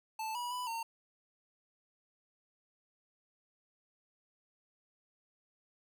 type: tone with pitch steps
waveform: square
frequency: 879 / 971 / 992 / 913 Hz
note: A5 / B5 / B5 / A#5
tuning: -2 / -30 / +7 / -36 cents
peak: -37 dBFS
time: 0.19-0.83 s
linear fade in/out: 5 ms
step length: 160 ms
effects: none